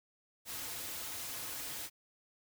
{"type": "noise with comb filter", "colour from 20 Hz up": "white", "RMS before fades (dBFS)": -42, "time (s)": [0.45, 1.9], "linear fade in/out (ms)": 50, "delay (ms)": 5.1, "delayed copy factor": -0.5, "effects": []}